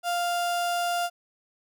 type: tone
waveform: 35% pulse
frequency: 698.5 Hz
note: F5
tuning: in tune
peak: -23 dBFS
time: 0.03-1.1 s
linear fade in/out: 50 ms
effects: none